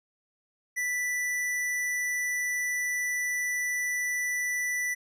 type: tone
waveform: square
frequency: 1975.5 Hz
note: B6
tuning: in tune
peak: -28 dBFS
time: 0.76-4.95 s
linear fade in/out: 20 ms
effects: resampled to 32000 Hz